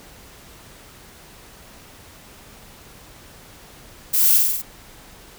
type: noise with echo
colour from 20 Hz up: violet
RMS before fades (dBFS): -18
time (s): 4.13-4.38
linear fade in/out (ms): 10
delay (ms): 48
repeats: 5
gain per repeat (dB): -2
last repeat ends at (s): 4.62
effects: pink hiss -45 dBFS RMS until 5.38 s